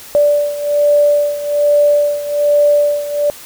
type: beating tone pair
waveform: sine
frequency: 584 / 585.2 Hz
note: D5 / D5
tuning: -10 / -6 cents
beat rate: 1.2 Hz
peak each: -11 / -15 dBFS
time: 0.15-3.3 s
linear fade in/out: 0 ms
effects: white hiss -35 dBFS RMS until 3.45 s